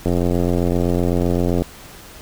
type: click train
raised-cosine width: 2 ms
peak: -6 dBFS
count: 138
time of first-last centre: 0.06-1.62 s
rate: 87.8 Hz
effects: pink hiss -40 dBFS RMS until 2.21 s